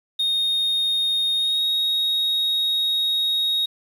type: tone with pitch glide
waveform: sine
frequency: 3704 to 3760 Hz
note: A#7 to A#7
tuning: -12 to +14 cents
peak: -16 dBFS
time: 0.19-3.66 s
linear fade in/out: 10 ms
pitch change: +26 cents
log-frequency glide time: 1.35-1.62 s
effects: tanh soft clip ceiling -18 dBFS + 8-bit

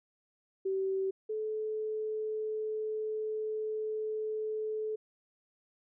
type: tone pair in turn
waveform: sine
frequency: 384.3 / 432.6 Hz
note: G4 / A4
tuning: -34 / -29 cents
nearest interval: major second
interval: 205 cents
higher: second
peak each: -29 / -32 dBFS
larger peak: first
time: 0.65-1.11 / 1.29-4.96 s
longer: second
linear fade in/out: 10 ms
effects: none

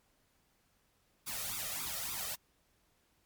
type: noise with flanger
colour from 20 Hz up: white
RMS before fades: -39 dBFS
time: 1.26-2.36 s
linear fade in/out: 20 ms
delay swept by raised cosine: 0.82 to 1.64 ms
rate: 3.5 Hz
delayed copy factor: +0.9
effects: pink hiss -73 dBFS RMS until 3.25 s + MP3 96 kbps

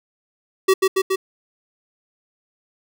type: tone with echo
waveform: square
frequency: 381.4 Hz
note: G4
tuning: 47 cents flat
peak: -12 dBFS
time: 0.68-0.74 s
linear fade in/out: 10 ms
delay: 140 ms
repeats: 3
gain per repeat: -2 dB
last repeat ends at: 1.16 s
effects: none

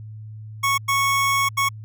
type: tone bursts at uneven times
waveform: 25% pulse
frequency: 1105 Hz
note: C#6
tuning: 6 cents flat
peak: -14 dBFS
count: 3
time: 0.63-0.78 / 0.88-1.49 / 1.57-1.69 s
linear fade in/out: 10 ms
effects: added 108 Hz sine -34 dBFS peak until 1.84 s

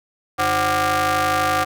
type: ring-modulated tone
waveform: sawtooth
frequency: 220 Hz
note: A3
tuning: in tune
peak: -10 dBFS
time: 0.38-1.65 s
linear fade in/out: 20 ms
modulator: 964 Hz
effects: none

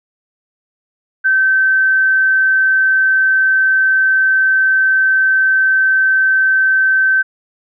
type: tone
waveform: sine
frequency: 1544 Hz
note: G6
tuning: 27 cents flat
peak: -9 dBFS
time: 1.24-7.23 s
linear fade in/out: 20 ms
effects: none

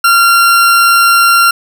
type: tone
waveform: 40% pulse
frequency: 1379 Hz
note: F6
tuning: 22 cents flat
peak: -4 dBFS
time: 0.04-1.51 s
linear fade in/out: 5 ms
effects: none

